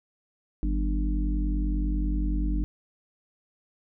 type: harmonic tone with a mistuned harmonic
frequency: 50.2 Hz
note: G1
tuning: 42 cents sharp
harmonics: 1 / 3 / 4 / 5 / 6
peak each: -24 / -38 / -36 / -39 / -33 dBFS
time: 0.63-2.64 s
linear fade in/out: 0 ms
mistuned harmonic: 3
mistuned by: +120 cents
effects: none